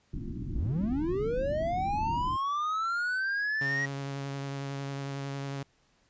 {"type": "low-pass noise", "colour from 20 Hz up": "pink", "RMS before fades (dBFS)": -36, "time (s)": [0.13, 2.37], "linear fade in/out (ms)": 10, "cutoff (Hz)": 350, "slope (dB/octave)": 96}
{"type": "linear sweep", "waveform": "triangle", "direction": "up", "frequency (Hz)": [37.66, 1908], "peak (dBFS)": -26, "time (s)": [0.54, 3.86], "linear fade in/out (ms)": 10}
{"type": "tone with vibrato", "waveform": "sawtooth", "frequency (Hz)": 138.59, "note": "C#3", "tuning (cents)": 0, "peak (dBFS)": -30, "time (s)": [3.61, 5.63], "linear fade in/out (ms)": 5, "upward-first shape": "sine", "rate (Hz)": 11, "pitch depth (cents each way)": 14}
{"effects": ["pink hiss -68 dBFS RMS until 6.09 s", "resampled to 16000 Hz"]}